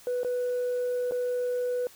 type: tone with dropouts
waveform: sine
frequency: 493.9 Hz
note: B4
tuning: in tune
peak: -24 dBFS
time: 0.07-1.87 s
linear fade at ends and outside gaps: 1 ms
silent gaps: 0.233-0.247 / 1.111-1.12 s
effects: tanh soft clip ceiling -24 dBFS + white hiss -53 dBFS RMS until 1.95 s